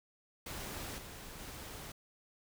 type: noise with level steps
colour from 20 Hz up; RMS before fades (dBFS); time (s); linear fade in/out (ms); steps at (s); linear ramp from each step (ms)
pink; -43 / -49 / -47; 0.46-1.92; 5; 0.98 / 1.39; 2
effects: none